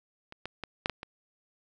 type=clicks; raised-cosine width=0.3 ms; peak=-28 / -20 / -20 / -11 / -15 / -23 dBFS; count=6; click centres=0.324 / 0.456 / 0.637 / 0.859 / 0.897 / 1.031 s; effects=none

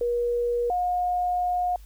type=tone pair in turn; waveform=sine; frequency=479 / 717.7 Hz; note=A#4 / F5; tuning=+47 / +47 cents; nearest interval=perfect fifth; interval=700 cents; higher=second; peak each=-22 dBFS; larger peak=neither; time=0.01-0.7 / 0.7-1.76 s; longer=second; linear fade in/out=2 ms; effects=added 50 Hz sine -43 dBFS peak until 1.85 s + white hiss -59 dBFS RMS until 1.85 s

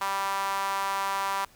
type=tone with high-pass filter; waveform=sawtooth; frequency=196 Hz; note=G3; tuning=in tune; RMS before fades=-29 dBFS; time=0.01-1.45 s; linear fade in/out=5 ms; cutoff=990 Hz; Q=3.7; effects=pink hiss -57 dBFS RMS until 1.55 s

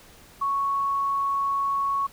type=tone; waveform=sine; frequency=1108.7 Hz; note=C#6; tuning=in tune; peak=-22 dBFS; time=0.41-2.07 s; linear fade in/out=10 ms; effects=pink hiss -51 dBFS RMS until 2.12 s

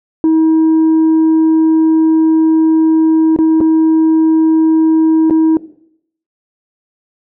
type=tone with dropouts; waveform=sine; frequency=319.5 Hz; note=D#4; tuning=46 cents sharp; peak=-4 dBFS; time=0.24-5.57 s; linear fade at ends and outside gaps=1 ms; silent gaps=3.363-3.388 / 3.605-3.611 / 5.299-5.308 s; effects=noise-tail reverb RT60 0.7 s tail -17 dB re dry + tanh soft clip ceiling -6 dBFS

